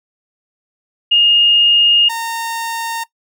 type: tone pair in turn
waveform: sine / sawtooth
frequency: 2842 / 917.7 Hz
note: F7 / A#5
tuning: +30 / -27 cents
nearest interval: octave + minor sixth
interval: 1957 cents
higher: first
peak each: -8 / -16 dBFS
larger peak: first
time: 1.11-2.09 / 2.09-3.04 s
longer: first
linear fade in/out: 10 ms
effects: noise-tail reverb RT60 0.1 s tail -18 dB re dry